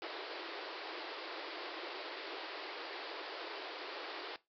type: band-pass noise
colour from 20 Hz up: pink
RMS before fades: -45 dBFS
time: 0.02-4.36 s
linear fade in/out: 0 ms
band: 310 to 5000 Hz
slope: 96 dB/octave
effects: noise-tail reverb RT60 0.2 s tail -18 dB re dry